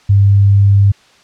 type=tone; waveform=sine; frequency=99.8 Hz; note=G2; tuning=32 cents sharp; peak=-5 dBFS; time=0.09-0.92 s; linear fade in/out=10 ms; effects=white hiss -47 dBFS RMS until 1.23 s + low-pass 5000 Hz 12 dB/octave